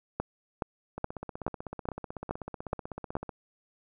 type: two click trains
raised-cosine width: 1 ms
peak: -15 / -23 dBFS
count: 8 / 38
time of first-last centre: 0.2-3.154 / 0.98-3.292 s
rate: 2.37 / 16 Hz
effects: none